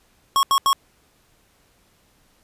square tone bursts at uneven times, 1096 Hz, C#6, 20 cents flat, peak -15 dBFS, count 3, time 0.36-0.43 / 0.51-0.58 / 0.66-0.73 s, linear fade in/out 0 ms, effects pink hiss -60 dBFS RMS until 2.43 s + resampled to 32000 Hz

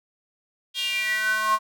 square tone with high-pass filter sweep, 216.1 Hz, A3, 31 cents flat, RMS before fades -24 dBFS, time 0.74-1.59 s, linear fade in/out 50 ms, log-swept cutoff 3300 to 1000 Hz, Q 7.3, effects none

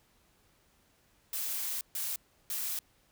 blue noise bursts at uneven times, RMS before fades -35 dBFS, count 3, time 1.33-1.81 / 1.95-2.16 / 2.5-2.79 s, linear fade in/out 2 ms, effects pink hiss -68 dBFS RMS until 3.11 s

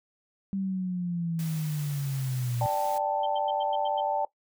sine linear sweep, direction down, 196 to 116.54 Hz, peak -27 dBFS, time 0.53-2.66 s, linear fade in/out 0 ms
white noise, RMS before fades -44 dBFS, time 1.39-2.98 s, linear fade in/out 0 ms
sine chord, D suspended fourth, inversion none, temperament just, 587.3 / 783.1 / 881 Hz, D5 / G5 / A5, 0 / -2 / +2 cents, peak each -30 / -29 / -29 dBFS, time 2.61-4.25 s, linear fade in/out 2 ms
sine tone bursts, 3136 Hz, G7, in tune, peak -37 dBFS, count 7, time 3.23-4.005 s, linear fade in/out 5 ms, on 31 ms, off 93 ms
effects noise-tail reverb RT60 0.1 s tail -18 dB re dry

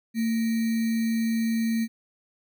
sine tone with sample-and-hold, 226.3 Hz, A3, 49 cents sharp, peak -22 dBFS, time 0.14-1.88 s, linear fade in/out 50 ms, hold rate 2100 Hz, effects none

